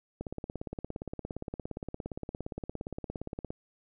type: click train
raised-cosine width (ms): 2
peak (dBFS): -23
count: 58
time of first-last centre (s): 0.21-3.505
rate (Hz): 17.3
effects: none